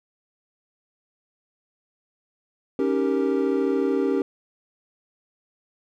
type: chord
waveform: triangle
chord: Eb dominant seventh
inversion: third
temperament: equal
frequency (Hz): 277.2 / 311.1 / 392 / 466.2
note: Db4 / Eb4 / G4 / Bb4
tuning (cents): 0 / 0 / 0 / 0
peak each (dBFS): -22 / -28 / -22 / -25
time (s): 2.79-4.22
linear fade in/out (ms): 2
effects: none